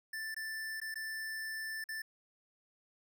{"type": "tone with dropouts", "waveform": "square", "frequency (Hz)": 1766, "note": "A6", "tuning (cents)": 6, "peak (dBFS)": -39, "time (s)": [0.13, 2.02], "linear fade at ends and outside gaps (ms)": 5, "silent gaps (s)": [[0.345, 0.364], [0.802, 0.815], [0.943, 0.956], [1.841, 1.888]], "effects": []}